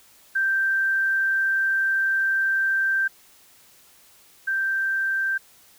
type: tone pair in turn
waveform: sine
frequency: 1568 / 1568 Hz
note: G6 / G6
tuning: 0 / 0 cents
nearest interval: unison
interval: 0 cents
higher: neither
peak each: -19 / -21 dBFS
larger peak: first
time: 0.35-3.08 / 4.47-5.38 s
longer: first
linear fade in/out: 10 ms
effects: white hiss -54 dBFS RMS until 5.78 s